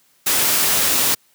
white noise, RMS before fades -17 dBFS, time 0.26-1.15 s, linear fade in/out 10 ms, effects white hiss -58 dBFS RMS until 1.34 s + high-pass 100 Hz 12 dB/octave

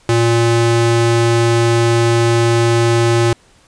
square ring-modulated tone, 233.1 Hz, A#3, in tune, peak -8 dBFS, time 0.09-3.33 s, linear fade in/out 2 ms, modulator 118 Hz, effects pink hiss -50 dBFS RMS until 3.67 s + resampled to 22050 Hz

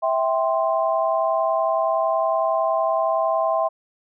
sine chord, C major, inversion first, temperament just, 654.1 / 784.9 / 1046.5 Hz, E5 / G5 / C6, -14 / +2 / 0 cents, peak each -20 / -25 / -24 dBFS, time 0.02-3.69 s, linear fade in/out 20 ms, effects none

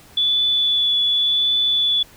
sine tone with vibrato, 3451 Hz, A7, 34 cents flat, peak -15 dBFS, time 0.17-2.03 s, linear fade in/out 5 ms, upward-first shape triangle, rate 0.89 Hz, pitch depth 15 cents each way, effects pink hiss -47 dBFS RMS until 2.16 s

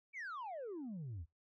sine exponential sweep, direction down, 2372 to 73.42 Hz, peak -40 dBFS, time 0.13-1.26 s, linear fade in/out 50 ms, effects noise-tail reverb RT60 0.2 s tail -25 dB re dry + tanh soft clip ceiling -41 dBFS

